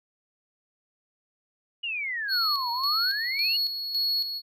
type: exponential two-way sweep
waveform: sine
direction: down then up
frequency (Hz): 2918 to 925 to 2918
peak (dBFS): -28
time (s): 1.83-3.57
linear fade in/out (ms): 10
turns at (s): 2.71
type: tone with tremolo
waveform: triangle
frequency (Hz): 4352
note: C#8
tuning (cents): -33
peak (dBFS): -22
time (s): 2.28-4.42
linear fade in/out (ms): 50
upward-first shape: square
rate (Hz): 1.8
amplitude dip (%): 55
effects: none